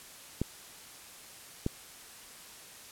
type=clicks; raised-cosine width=3 ms; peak=-16 dBFS; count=2; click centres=0.416 / 1.664 s; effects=white hiss -50 dBFS RMS until 2.91 s + low-pass 12000 Hz 12 dB/octave